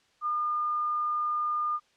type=tone; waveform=sine; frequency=1212 Hz; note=D#6; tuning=46 cents flat; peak=-26 dBFS; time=0.21-1.8 s; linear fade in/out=50 ms; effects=white hiss -66 dBFS RMS until 1.96 s + low-pass 5000 Hz 12 dB/octave